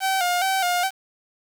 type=tone with vibrato; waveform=sawtooth; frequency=739 Hz; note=F#5; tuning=2 cents flat; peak=-16 dBFS; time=0-0.91 s; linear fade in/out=50 ms; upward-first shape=square; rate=2.4 Hz; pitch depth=67 cents each way; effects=7-bit